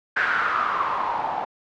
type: noise with low-pass filter sweep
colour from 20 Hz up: blue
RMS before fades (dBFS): -24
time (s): 0.16-1.45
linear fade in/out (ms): 10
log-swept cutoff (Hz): 1600 to 790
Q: 6.5
effects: low-pass 4000 Hz 12 dB/octave